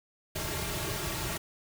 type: noise with comb filter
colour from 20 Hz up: pink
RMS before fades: -34 dBFS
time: 0.35-1.38 s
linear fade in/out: 10 ms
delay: 4 ms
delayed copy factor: -0.9
effects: none